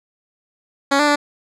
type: tone with pitch steps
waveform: 10% pulse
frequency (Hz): 278.2 / 294.8 / 291.4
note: C#4 / D4 / D4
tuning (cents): +6 / +7 / -13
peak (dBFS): -5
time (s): 0.91-1.159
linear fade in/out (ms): 10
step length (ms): 83
effects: low-pass 7000 Hz 12 dB/octave